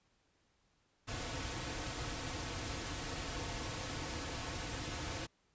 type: noise with comb filter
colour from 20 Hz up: pink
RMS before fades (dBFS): -41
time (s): 1.07-5.27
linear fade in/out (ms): 20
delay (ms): 5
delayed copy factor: -0.55
effects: pink hiss -75 dBFS RMS until 5.54 s + resampled to 16000 Hz

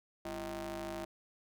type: ring-modulated tone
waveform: sawtooth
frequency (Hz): 145.9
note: D3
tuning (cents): -11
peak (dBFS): -32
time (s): 0.25-1.05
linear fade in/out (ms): 5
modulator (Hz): 484
effects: none

